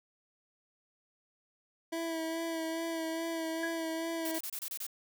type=tone with vibrato; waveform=25% pulse; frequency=327.4 Hz; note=E4; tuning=12 cents flat; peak=-30 dBFS; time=1.92-4.39 s; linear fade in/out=10 ms; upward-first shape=sine; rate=2.4 Hz; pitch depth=25 cents each way
type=tone with exponential decay; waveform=triangle; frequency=1656 Hz; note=G#6; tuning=5 cents flat; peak=-30 dBFS; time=3.63-3.83 s; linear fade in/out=5 ms; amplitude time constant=42 ms
type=noise bursts; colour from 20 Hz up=blue; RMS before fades=-39 dBFS; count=7; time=4.25-4.866 s; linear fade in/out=2 ms; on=64 ms; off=28 ms
effects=none